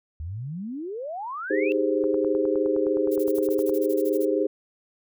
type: exponential sweep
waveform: sine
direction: up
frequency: 73.3 to 2753 Hz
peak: -30 dBFS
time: 0.2-1.72 s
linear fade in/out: 0 ms
type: chord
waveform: sine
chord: Ab major seventh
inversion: second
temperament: equal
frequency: 311.1 / 392 / 415.3 / 523.3 Hz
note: Eb4 / G4 / Ab4 / C5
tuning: 0 / 0 / 0 / 0 cents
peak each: -26 dBFS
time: 1.5-4.47 s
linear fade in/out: 10 ms
type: click train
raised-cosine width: 1 ms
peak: -26 dBFS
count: 17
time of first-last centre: 2.04-3.695 s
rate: 9.67 Hz
type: noise bursts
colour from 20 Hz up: violet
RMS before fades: -40 dBFS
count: 15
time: 3.11-4.254 s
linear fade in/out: 10 ms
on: 52 ms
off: 26 ms
effects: none